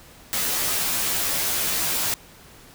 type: noise with comb filter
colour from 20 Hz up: white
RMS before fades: -24 dBFS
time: 0.33-2.14 s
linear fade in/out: 0 ms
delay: 14 ms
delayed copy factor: -1
effects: pink hiss -48 dBFS RMS until 2.74 s